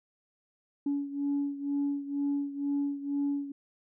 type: beating tone pair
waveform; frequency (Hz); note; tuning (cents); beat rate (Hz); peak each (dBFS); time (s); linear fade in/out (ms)
sine; 282.9 / 285; C#4 / C#4; +35 / +48; 2.1; -29 / -33; 0.86-3.52; 5
effects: tanh soft clip ceiling -23 dBFS